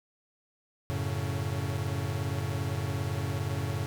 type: chord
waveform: 45% pulse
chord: F# minor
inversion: none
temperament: equal with one note detuned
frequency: 92.5 / 110 / 140.28 Hz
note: F#2 / A2 / C#3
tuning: 0 / 0 / +21 cents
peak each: -34 dBFS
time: 0.9-3.86 s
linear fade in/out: 0 ms
effects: none